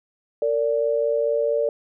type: tone pair together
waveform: sine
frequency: 456.3 / 580.8 Hz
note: A#4 / D5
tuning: -37 / -19 cents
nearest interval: major third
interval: 418 cents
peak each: -22 / -21 dBFS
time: 0.42-1.69 s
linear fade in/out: 2 ms
effects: none